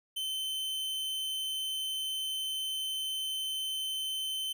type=tone; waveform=45% pulse; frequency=3074 Hz; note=G7; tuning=35 cents flat; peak=-32 dBFS; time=0.16-4.53 s; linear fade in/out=10 ms; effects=none